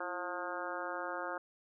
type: harmonic tone with a mistuned harmonic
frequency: 178.6 Hz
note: F3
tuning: 39 cents sharp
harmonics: 2 / 3 / 4 / 5 / 6 / 7 / 8 / 9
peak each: -46 / -43 / -45 / -45 / -47 / -44 / -44 / -47 dBFS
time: 0-1.38 s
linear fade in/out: 5 ms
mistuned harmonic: 2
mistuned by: -78 cents
effects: none